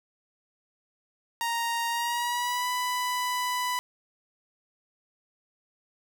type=tone with pitch glide; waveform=sawtooth; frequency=932.3 to 993.5 Hz; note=A#5 to B5; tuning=0 to +10 cents; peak=-23 dBFS; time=1.41-3.79 s; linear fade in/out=0 ms; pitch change=+110 cents; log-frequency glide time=1.89-2.69 s; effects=none